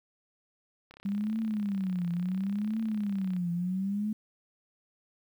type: click train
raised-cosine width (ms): 0.3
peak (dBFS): -34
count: 83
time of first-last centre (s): 0.91-3.365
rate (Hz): 33.4
type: tone with vibrato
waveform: sine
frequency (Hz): 196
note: G3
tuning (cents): 0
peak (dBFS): -28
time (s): 1.05-4.13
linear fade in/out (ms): 5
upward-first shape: triangle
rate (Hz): 0.71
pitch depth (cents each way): 240
effects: 10-bit